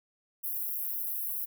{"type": "high-pass noise", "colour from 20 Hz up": "white", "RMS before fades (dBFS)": -34, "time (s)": [0.43, 1.46], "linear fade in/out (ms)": 20, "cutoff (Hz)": 11000, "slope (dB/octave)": 96, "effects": []}